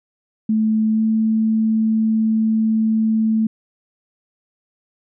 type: tone with pitch glide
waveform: sine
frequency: 218.3 to 220.5 Hz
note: A3 to A3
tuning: -13 to +4 cents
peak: -14 dBFS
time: 0.49-3.47 s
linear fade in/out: 5 ms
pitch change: +17 cents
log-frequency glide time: 0.92-1.01 s
effects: none